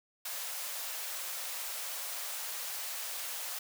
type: high-pass noise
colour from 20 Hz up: white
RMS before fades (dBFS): -39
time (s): 0.25-3.59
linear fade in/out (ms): 5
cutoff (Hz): 500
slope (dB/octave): 48
effects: none